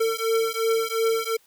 square beating tone pair, 450 / 452.8 Hz, A4 / A4, +39 / +50 cents, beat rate 2.8 Hz, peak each -25 dBFS, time 0-1.37 s, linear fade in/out 10 ms, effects white hiss -60 dBFS RMS until 1.46 s

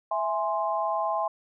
sine chord, E augmented, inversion none, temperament equal, 659.3 / 830.6 / 1046.5 Hz, E5 / G#5 / B#5, 0 / 0 / 0 cents, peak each -29 / -29 / -29 dBFS, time 0.11-1.28 s, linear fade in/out 5 ms, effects none

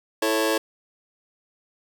sawtooth chord, A major, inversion second, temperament just, 330 / 440 / 550 Hz, E4 / A4 / C#5, +2 / 0 / -14 cents, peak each -21 dBFS, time 0.22-0.58 s, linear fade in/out 5 ms, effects none

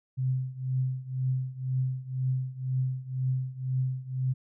sine tone with tremolo, 129.7 Hz, C3, 15 cents flat, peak -23 dBFS, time 0.17-4.34 s, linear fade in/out 20 ms, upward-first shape triangle, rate 2 Hz, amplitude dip 90%, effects none

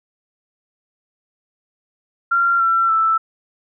sine tone with pitch steps, 1380 / 1350.8 / 1322.3 Hz, F6 / E6 / E6, -21 / +42 / +5 cents, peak -13 dBFS, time 2.31-3.18 s, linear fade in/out 10 ms, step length 290 ms, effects none

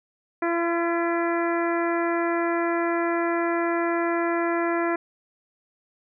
harmonic tone with a mistuned harmonic, 339.5 Hz, F4, 49 cents flat, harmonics 1 / 2 / 3 / 4 / 5 / 6 / 7, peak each -24 / -28 / -31 / -32 / -33 / -35 / -40 dBFS, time 0.42-4.96 s, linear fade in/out 5 ms, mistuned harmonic 6, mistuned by -31 cents, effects none

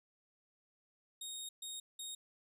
20% pulse tone bursts at uneven times, 3729 Hz, A#7, in tune, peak -37 dBFS, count 3, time 1.21-1.49 / 1.62-1.8 / 1.99-2.15 s, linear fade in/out 5 ms, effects none

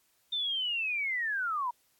sine linear sweep, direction down, 3610 to 932.3 Hz, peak -29 dBFS, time 0.32-1.71 s, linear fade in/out 10 ms, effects white hiss -70 dBFS RMS until 1.99 s + AAC 64 kbps

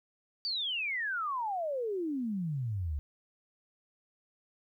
sine exponential sweep, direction down, 4699 to 68.6 Hz, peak -31 dBFS, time 0.45-2.99 s, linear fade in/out 0 ms, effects 12-bit

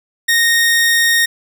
sawtooth tone, 1856 Hz, A#6, 8 cents flat, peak -7 dBFS, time 0.28-1.26 s, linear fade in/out 10 ms, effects none

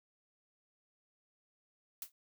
blue noise with exponential decay, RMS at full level -38 dBFS, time 2.02-2.12 s, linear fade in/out 2 ms, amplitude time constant 20 ms, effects none

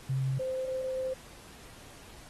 sine tone pair in turn, 133.1 / 519.9 Hz, C3 / C5, +30 / -11 cents, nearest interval 2 octaves, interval 2359 cents, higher second, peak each -27 / -30 dBFS, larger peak first, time 0.09-0.39 / 0.39-1.14 s, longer second, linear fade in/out 10 ms, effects pink hiss -52 dBFS RMS until 2.29 s + AAC 32 kbps

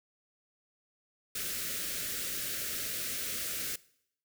white band-stop noise, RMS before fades -36 dBFS, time 1.35-3.76 s, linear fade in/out 5 ms, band 620 to 1300 Hz, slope 48 dB/octave, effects noise-tail reverb RT60 0.7 s tail -21 dB re dry

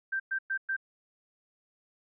sine tone bursts, 1568 Hz, G6, in tune, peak -28 dBFS, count 4, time 0.12-0.766 s, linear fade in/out 10 ms, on 79 ms, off 110 ms, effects none

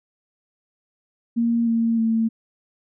sine tone with pitch steps, 233.1 / 229.1 / 225.2 Hz, A#3 / A#3 / A3, 0 / -30 / +40 cents, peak -17 dBFS, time 1.36-2.29 s, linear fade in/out 20 ms, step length 310 ms, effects none

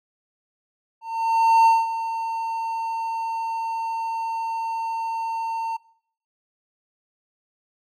triangle tone with ADSR envelope, 907 Hz, A#5, 48 cents flat, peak -9 dBFS, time 1.01-5.77 s, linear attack 650 ms, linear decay 200 ms, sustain -13 dB, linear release 10 ms, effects noise-tail reverb RT60 0.6 s tail -22 dB re dry

